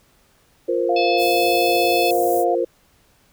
sine chord, F suspended fourth, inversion none, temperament equal, 349.2 / 466.2 / 523.3 Hz, F4 / Bb4 / C5, 0 / 0 / 0 cents, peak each -22 dBFS, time 0.68-2.65 s, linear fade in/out 10 ms
sine tone with pitch glide, 698.5 to 703.4 Hz, F5 to F5, 0 to +12 cents, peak -19 dBFS, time 0.89-2.55 s, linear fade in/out 5 ms, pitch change +12 cents, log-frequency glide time 1.01-1.67 s
harmonic tone, 866 Hz, A5, 28 cents flat, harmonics 3 / 4 / 5 / 6, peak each -24 / -30 / -29 / -34 dBFS, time 0.96-2.11 s, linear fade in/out 5 ms
white band-stop noise, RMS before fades -31 dBFS, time 1.17-2.45 s, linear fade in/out 50 ms, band 630 to 7600 Hz, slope 24 dB/octave
effects pink hiss -58 dBFS RMS until 3.32 s

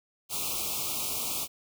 white band-stop noise, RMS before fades -32 dBFS, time 0.29-1.48 s, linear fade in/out 50 ms, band 1300 to 2300 Hz, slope 96 dB/octave, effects none

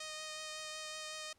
5% pulse tone with vibrato, 620 Hz, D#5, 6 cents flat, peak -31 dBFS, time 0-1.33 s, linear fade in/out 5 ms, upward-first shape triangle, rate 5.4 Hz, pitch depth 13 cents each way, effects pink hiss -72 dBFS RMS until 1.38 s + low-pass 11000 Hz 12 dB/octave

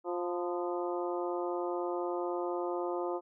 harmonic tone with a mistuned harmonic, 176 Hz, F3, 14 cents sharp, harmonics 2 / 3 / 4 / 5 / 6 / 7, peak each -34 / -38 / -40 / -42 / -44 / -45 dBFS, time 0.04-3.21 s, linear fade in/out 50 ms, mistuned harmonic 6, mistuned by -50 cents, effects none

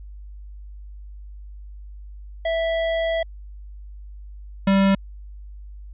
square tone pair in turn, 658 / 195.14 Hz, E5 / G3, -3 / -8 cents, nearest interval octave + major sixth, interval 2105 cents, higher first, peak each -21 / -15 dBFS, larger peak second, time 2.45-3.23 / 4.67-4.95 s, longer first, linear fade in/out 5 ms, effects added 50 Hz sine -36 dBFS peak until 5.93 s + resampled to 8000 Hz

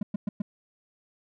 triangle tone bursts, 204.6 Hz, G#3, 26 cents flat, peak -23 dBFS, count 4, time 0.01-0.42 s, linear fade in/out 5 ms, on 20 ms, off 110 ms, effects none

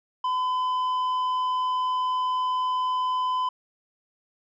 sine tone with tanh clipping, 1012 Hz, B5, 42 cents sharp, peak -24 dBFS, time 0.24-3.49 s, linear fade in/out 5 ms, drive 6 dB, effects none

